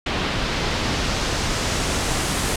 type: noise with low-pass filter sweep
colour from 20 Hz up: pink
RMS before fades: -23 dBFS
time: 0.06-2.56 s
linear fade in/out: 5 ms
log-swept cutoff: 3600 to 9900 Hz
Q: 1.1
effects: none